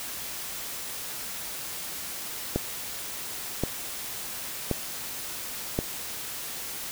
click train, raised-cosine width 2 ms, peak -11 dBFS, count 4, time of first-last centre 2.56-5.789 s, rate 0.929 Hz, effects white hiss -36 dBFS RMS until 6.91 s

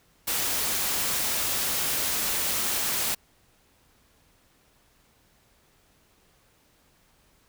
white noise, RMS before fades -27 dBFS, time 0.27-3.15 s, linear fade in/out 10 ms, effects pink hiss -63 dBFS RMS until 7.48 s

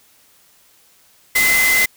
sine tone in noise, 2047 Hz, C7, 38 cents flat, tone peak -13 dBFS, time 1.35-1.86 s, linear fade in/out 10 ms, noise white, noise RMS -19 dBFS, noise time 1.35-1.86 s, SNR +3 dB, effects white hiss -53 dBFS RMS until 1.96 s

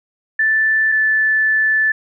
sine tone pair in turn, 1760 / 1748.9 Hz, A6 / A6, 0 / -11 cents, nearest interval unison, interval 11 cents, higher first, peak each -12 / -12 dBFS, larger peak neither, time 0.39-0.92 / 0.92-1.92 s, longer second, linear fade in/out 5 ms, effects none

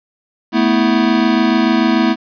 square chord, A suspended second, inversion none, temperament equal with one note detuned, 220 / 246.9 / 326 Hz, A3 / B3 / E4, 0 / 0 / -19 cents, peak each -16 dBFS, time 0.52-2.16 s, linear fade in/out 50 ms, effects resampled to 11025 Hz + 7-bit

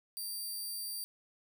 10% pulse tone, 4699 Hz, D8, in tune, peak -31 dBFS, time 0.17-1.04 s, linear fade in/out 0 ms, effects none

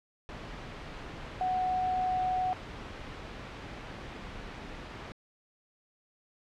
sine tone in noise, 740 Hz, F#5, in tune, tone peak -27 dBFS, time 1.41-2.53 s, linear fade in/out 0 ms, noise pink, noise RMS -42 dBFS, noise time 0.29-5.12 s, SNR +12 dB, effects low-pass 3000 Hz 12 dB/octave

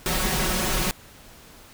pink noise with comb filter, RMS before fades -24 dBFS, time 0.06-0.91 s, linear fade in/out 0 ms, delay 5.4 ms, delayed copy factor +0.9, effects pink hiss -48 dBFS RMS until 1.73 s

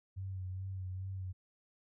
sine tone with vibrato, 94.1 Hz, F#2, 30 cents sharp, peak -38 dBFS, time 0.16-1.33 s, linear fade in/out 20 ms, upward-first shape sine, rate 2.4 Hz, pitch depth 35 cents each way, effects none

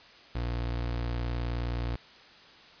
30% pulse tone, 59.2 Hz, A#1, 27 cents sharp, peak -27 dBFS, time 0.35-1.96 s, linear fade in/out 5 ms, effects white hiss -53 dBFS RMS until 2.8 s + resampled to 11025 Hz

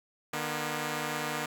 5% pulse tone pair together, 151.6 / 240.6 Hz, D#3 / B3, -45 / -45 cents, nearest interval minor sixth, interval 800 cents, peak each -23 dBFS, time 0.33-1.46 s, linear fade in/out 5 ms, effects none

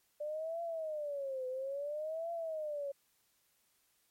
sine tone with vibrato, 588 Hz, D5, 2 cents sharp, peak -36 dBFS, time 0.2-2.92 s, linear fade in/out 10 ms, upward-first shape triangle, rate 0.59 Hz, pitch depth 260 cents each way, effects white hiss -74 dBFS RMS until 4.1 s + MP3 64 kbps

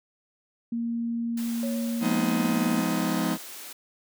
sine tone, 233.1 Hz, A#3, in tune, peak -26 dBFS, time 0.72-2.8 s, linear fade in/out 5 ms
white high-pass noise, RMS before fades -41 dBFS, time 1.37-3.73 s, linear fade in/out 5 ms, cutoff 230 Hz, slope 96 dB/octave
sine tone with exponential decay, 554.4 Hz, C#5, in tune, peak -32 dBFS, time 1.63-3.01 s, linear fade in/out 1 ms, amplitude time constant 300 ms
45% pulse chord, F half-diminished seventh, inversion none, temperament just, 174.61 / 209.5 / 251.4 / 314.3 Hz, F3 / Ab3 / Cb4 / Eb4, 0 / +15 / +31 / +18 cents, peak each -30 dBFS, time 2-3.38 s, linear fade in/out 50 ms
effects none

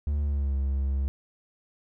triangle tone with pitch glide, 73 to 68.11 Hz, D2 to C#2, -10 to -30 cents, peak -22 dBFS, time 0.07-1.08 s, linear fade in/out 0 ms, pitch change -120 cents, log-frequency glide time 0.21-0.55 s, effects none

